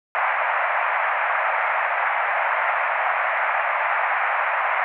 pink band-pass noise, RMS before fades -22 dBFS, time 0.15-4.84 s, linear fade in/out 0 ms, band 650 to 2300 Hz, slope 48 dB/octave, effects none

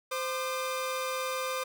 sawtooth tone pair together, 518 / 1203.2 Hz, C5 / D6, -17 / +42 cents, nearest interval octave + minor third, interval 1459 cents, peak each -29 / -31 dBFS, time 0.11-1.64 s, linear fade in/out 10 ms, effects none

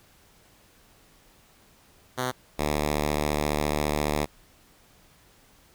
5% pulse tone pair in turn, 127.1 / 74.56 Hz, C3 / D2, -50 / +27 cents, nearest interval major sixth, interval 923 cents, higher first, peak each -15 / -13 dBFS, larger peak second, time 2.17-2.32 / 2.58-4.26 s, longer second, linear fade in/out 20 ms, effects pink hiss -58 dBFS RMS until 5.74 s

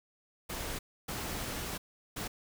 pink noise bursts at uneven times, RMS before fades -38 dBFS, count 3, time 0.49-0.79 / 1.08-1.78 / 2.16-2.28 s, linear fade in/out 10 ms, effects none

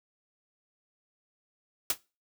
white noise with exponential decay, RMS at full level -22 dBFS, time 1.9-1.98 s, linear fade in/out 2 ms, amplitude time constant 16 ms, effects noise-tail reverb RT60 0.3 s tail -22 dB re dry

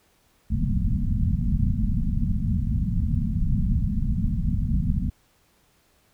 pink low-pass noise, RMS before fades -23 dBFS, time 0.5-5.1 s, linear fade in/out 10 ms, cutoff 240 Hz, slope 96 dB/octave, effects pink hiss -63 dBFS RMS until 6.13 s

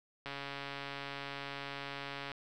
click train, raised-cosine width 0.3 ms, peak -25 dBFS, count 289, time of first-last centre 0.26-2.317 s, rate 140 Hz, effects none

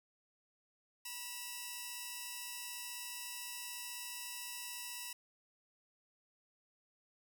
5% pulse tone pair together, 970 / 2681 Hz, B5 / E7, -31 / +29 cents, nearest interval octave + tritone, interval 1760 cents, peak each -35 / -36 dBFS, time 1.05-5.13 s, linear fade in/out 5 ms, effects none

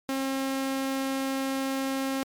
sawtooth tone, 268.6 Hz, C4, 46 cents sharp, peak -23 dBFS, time 0.09-2.23 s, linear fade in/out 0 ms, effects MP3 96 kbps

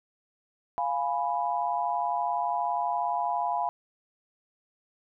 sine chord, F diminished, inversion none, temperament equal, 698.5 / 830.6 / 987.8 Hz, F5 / Ab5 / Cb6, 0 / 0 / 0 cents, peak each -30 dBFS, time 0.78-3.69 s, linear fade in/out 0 ms, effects none

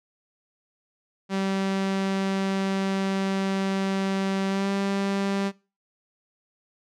sawtooth tone with pitch glide, 193.5 to 197.22 Hz, G3 to G3, -22 to +11 cents, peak -20 dBFS, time 1.29-5.52 s, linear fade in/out 50 ms, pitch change +33 cents, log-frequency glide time 4.48-4.68 s, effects noise-tail reverb RT60 0.3 s tail -20 dB re dry + low-pass 6000 Hz 12 dB/octave

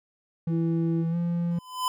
triangle tone with pitch glide, 164.81 to 171.51 Hz, E3 to F3, 0 to -31 cents, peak -22 dBFS, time 0.47-1.59 s, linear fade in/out 5 ms, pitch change +69 cents, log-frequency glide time 1.1-1.16 s
sine tone, 332.2 Hz, E4, 13 cents sharp, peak -27 dBFS, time 0.49-1.05 s, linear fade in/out 50 ms
square tone with exponential growth, 1012 Hz, B5, 42 cents sharp, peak -22 dBFS, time 1.51-1.88 s, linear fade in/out 1 ms, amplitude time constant 80 ms
effects none

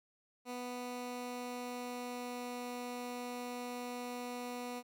15% pulse tone with pitch glide, 246.9 to 245.2 Hz, B3 to B3, 0 to -12 cents, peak -34 dBFS, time 0.45-4.83 s, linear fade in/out 50 ms, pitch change -12 cents, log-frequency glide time 0.72-2.57 s, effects none

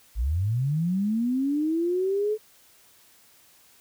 sine linear sweep, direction up, 49 to 435.8 Hz, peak -22 dBFS, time 0.15-2.38 s, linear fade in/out 50 ms, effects white hiss -57 dBFS RMS until 3.8 s

